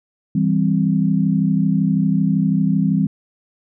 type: chord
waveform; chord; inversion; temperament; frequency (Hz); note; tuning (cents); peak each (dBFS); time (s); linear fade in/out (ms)
sine; C major; first; just; 163.52 / 196.22 / 261.6; E3 / G3 / C4; -14 / +2 / 0; -18 / -17 / -21; 0.35-3.07; 5
effects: none